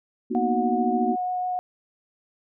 sine chord, B major seventh, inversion third, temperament equal, 233.1 / 246.9 / 311.1 / 370 Hz, A#3 / B3 / D#4 / F#4, 0 / 0 / 0 / 0 cents, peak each -26 / -26 / -31 / -28 dBFS, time 0.3-1.16 s, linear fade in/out 20 ms
sine tone with vibrato, 729 Hz, F#5, 26 cents flat, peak -24 dBFS, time 0.35-1.59 s, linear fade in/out 0 ms, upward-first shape triangle, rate 6.5 Hz, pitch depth 8 cents each way
effects none

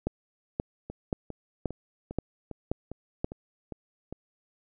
two click trains, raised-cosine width 2 ms, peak -24 / -14 dBFS, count 9 / 7, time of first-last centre 0.9-4.126 / 0.07-3.245 s, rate 2.48 / 1.89 Hz, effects none

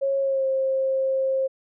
sine tone with pitch glide, 547 to 532 Hz, C#5 to C5, -23 to +29 cents, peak -20 dBFS, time 0.01-1.48 s, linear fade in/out 20 ms, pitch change -48 cents, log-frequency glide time 0.2-0.46 s, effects none

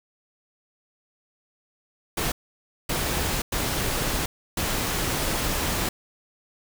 pink noise bursts at uneven times, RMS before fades -26 dBFS, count 4, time 2.17-2.32 / 2.89-3.42 / 3.52-4.26 / 4.57-5.89 s, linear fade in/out 5 ms, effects none

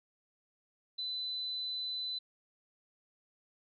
sine tone, 4010 Hz, B7, 26 cents sharp, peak -35 dBFS, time 0.98-2.19 s, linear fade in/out 10 ms, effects none

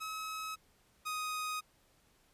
sawtooth tone pair in turn, 1282 / 1249.8 Hz, E6 / D#6, -49 / +7 cents, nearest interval unison, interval 44 cents, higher first, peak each -35 / -32 dBFS, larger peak second, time 0-0.56 / 1.05-1.61 s, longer neither, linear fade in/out 20 ms, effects pink hiss -69 dBFS RMS until 2.33 s + resampled to 32000 Hz

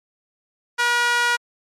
sawtooth tone with high-pass filter, 480 Hz, B4, 49 cents flat, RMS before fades -19 dBFS, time 0.78-1.37 s, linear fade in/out 20 ms, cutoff 1300 Hz, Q 2.2, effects low-pass 9000 Hz 12 dB/octave + MP3 96 kbps

